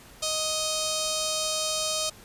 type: tone with notch filter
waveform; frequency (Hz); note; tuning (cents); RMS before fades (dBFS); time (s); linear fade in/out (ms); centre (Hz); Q
5% pulse; 625; D#5; +8; -28; 0.22-2.1; 10; 1900; 0.89
effects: pink hiss -50 dBFS RMS until 2.24 s + resampled to 32000 Hz